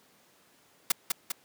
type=noise with echo; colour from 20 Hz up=white; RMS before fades=-23 dBFS; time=0.9-0.92 s; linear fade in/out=5 ms; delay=200 ms; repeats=2; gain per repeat=-4 dB; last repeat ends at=1.32 s; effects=pink hiss -62 dBFS RMS until 1.44 s + high-pass 200 Hz 12 dB/octave

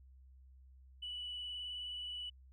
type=tone with vibrato; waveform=sine; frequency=2960 Hz; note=F#7; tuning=in tune; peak=-40 dBFS; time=1.02-2.3 s; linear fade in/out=10 ms; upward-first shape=sine; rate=19 Hz; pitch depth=17 cents each way; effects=tanh soft clip ceiling -36 dBFS + added 65 Hz sine -57 dBFS peak until 2.52 s

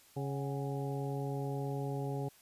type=harmonic tone with a mistuned harmonic; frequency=138.59 Hz; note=C#3; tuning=in tune; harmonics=1 / 2 / 3 / 4 / 5 / 6; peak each=-36 / -43 / -41 / -47 / -47 / -47 dBFS; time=0.16-2.29 s; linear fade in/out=10 ms; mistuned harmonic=5; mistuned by=+93 cents; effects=white hiss -62 dBFS RMS until 2.41 s + resampled to 32000 Hz

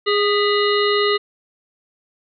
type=harmonic tone with a mistuned harmonic; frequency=412.3 Hz; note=G#4; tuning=13 cents flat; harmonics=1 / 3 / 5 / 7 / 9 / 10; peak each=-17 / -22 / -24 / -25 / -27 / -27 dBFS; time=0.06-1.18 s; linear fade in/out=20 ms; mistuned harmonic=5; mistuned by=-64 cents; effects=none

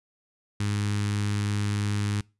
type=tone with notch filter; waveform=sawtooth; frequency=103 Hz; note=G#2; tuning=14 cents flat; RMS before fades=-27 dBFS; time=0.6-2.21 s; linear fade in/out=5 ms; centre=610 Hz; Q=0.54; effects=noise-tail reverb RT60 0.3 s tail -25 dB re dry + resampled to 24000 Hz

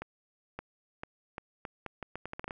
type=accelerating click train; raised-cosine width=0.5 ms; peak=-23 dBFS; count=14; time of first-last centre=0.02-2.508 s; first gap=570 ms; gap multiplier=0.78; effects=none

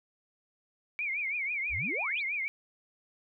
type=tone with vibrato; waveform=sine; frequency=2277 Hz; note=C#7; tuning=46 cents sharp; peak=-30 dBFS; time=0.99-2.48 s; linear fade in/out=0 ms; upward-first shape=triangle; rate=6.1 Hz; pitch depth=170 cents each way
type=exponential sweep; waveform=sine; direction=up; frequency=49 to 4867 Hz; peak=-36 dBFS; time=1.69-2.23 s; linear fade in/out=50 ms
effects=none

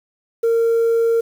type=tone; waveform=sine; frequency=460 Hz; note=A#4; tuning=23 cents flat; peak=-11 dBFS; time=0.43-1.21 s; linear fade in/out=10 ms; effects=tanh soft clip ceiling -12 dBFS + 7-bit

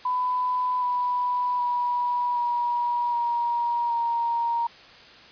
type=tone with pitch steps; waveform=sine; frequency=1000 / 986.8 / 973.8 / 960.9 / 948.2 / 935.7 Hz; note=B5 / B5 / B5 / B5 / A#5 / A#5; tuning=+21 / -2 / -25 / -48 / +29 / +6 cents; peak=-22 dBFS; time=0.05-4.67 s; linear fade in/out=5 ms; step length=770 ms; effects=white hiss -48 dBFS RMS until 5.31 s + resampled to 11025 Hz

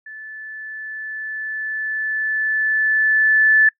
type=tone with level ramp; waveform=sine; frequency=1744 Hz; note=A6; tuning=16 cents flat; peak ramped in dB=-33 to -9 dBFS; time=0.06-3.69 s; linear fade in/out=5 ms; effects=noise-tail reverb RT60 0.1 s tail -24 dB re dry

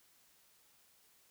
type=silence; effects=white hiss -68 dBFS RMS until 1.3 s

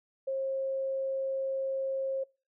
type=tone; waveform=sine; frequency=536 Hz; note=C5; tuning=42 cents sharp; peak=-29 dBFS; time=0.27-2.24 s; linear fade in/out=10 ms; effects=noise-tail reverb RT60 0.3 s tail -24 dB re dry

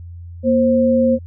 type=tone pair together; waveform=sine; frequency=236.4 / 527 Hz; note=A#3 / C5; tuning=+24 / +12 cents; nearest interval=octave + major second; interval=1388 cents; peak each=-14 dBFS; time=0.43-1.19 s; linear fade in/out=50 ms; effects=added 86 Hz sine -31 dBFS peak until 1.26 s

